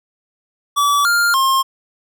square tone with pitch steps, 1149 / 1402 / 1067 Hz, D6 / F6 / C6, -38 / +6 / +34 cents, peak -13 dBFS, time 0.76-1.63 s, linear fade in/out 20 ms, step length 290 ms, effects none

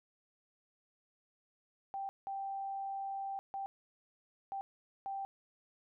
sine tone bursts at uneven times, 784 Hz, G5, in tune, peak -37 dBFS, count 5, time 1.94-2.09 / 2.27-3.39 / 3.54-3.66 / 4.52-4.61 / 5.06-5.25 s, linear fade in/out 0 ms, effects none

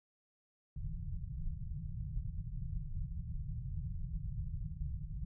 pink low-pass noise, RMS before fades -40 dBFS, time 0.76-5.25 s, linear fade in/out 5 ms, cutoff 170 Hz, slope 96 dB/octave, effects none

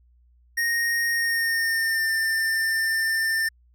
square tone with pitch glide, 1861 to 1793.5 Hz, A#6 to A6, -3 to +33 cents, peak -22 dBFS, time 0.57-3.49 s, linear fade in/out 10 ms, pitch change -64 cents, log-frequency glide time 1.11-2.12 s, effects added 60 Hz sine -55 dBFS peak until 3.74 s

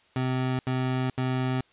25% pulse tone bursts, 128.9 Hz, C3, 26 cents flat, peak -21 dBFS, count 3, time 0.16-1.608 s, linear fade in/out 2 ms, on 430 ms, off 79 ms, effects white hiss -61 dBFS RMS until 1.72 s + resampled to 8000 Hz

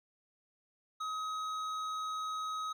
sine tone with hard clipping, 1268 Hz, D#6, 32 cents sharp, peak -37 dBFS, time 1-2.73 s, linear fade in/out 10 ms, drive 9 dB, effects none

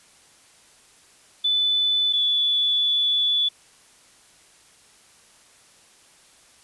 sine tone pair in turn, 3495 / 3449 Hz, A7 / A7, -12 / -35 cents, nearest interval unison, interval 23 cents, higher first, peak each -18 dBFS, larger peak neither, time 1.44-2.13 / 2.13-3.49 s, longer second, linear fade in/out 10 ms, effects white hiss -54 dBFS RMS until 6.63 s + resampled to 24000 Hz

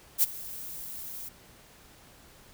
violet noise with ADSR envelope, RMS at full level -20 dBFS, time 0.18-1.29 s, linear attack 47 ms, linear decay 25 ms, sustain -20 dB, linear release 8 ms, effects pink hiss -55 dBFS RMS until 2.53 s

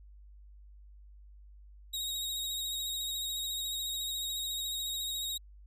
sawtooth tone with vibrato, 3775 Hz, A#7, 21 cents sharp, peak -31 dBFS, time 1.93-5.38 s, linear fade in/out 10 ms, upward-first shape triangle, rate 14 Hz, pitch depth 29 cents each way, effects added 50 Hz sine -51 dBFS peak until 5.66 s

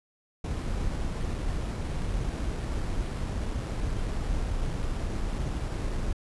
brown noise with sample-and-hold, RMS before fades -30 dBFS, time 0.44-6.13 s, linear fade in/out 5 ms, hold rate 6300 Hz, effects resampled to 24000 Hz

